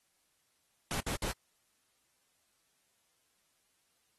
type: noise bursts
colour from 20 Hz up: pink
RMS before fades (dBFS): -36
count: 3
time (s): 0.91-1.314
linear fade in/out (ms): 0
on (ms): 92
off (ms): 64
effects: white hiss -75 dBFS RMS until 4.18 s + AAC 32 kbps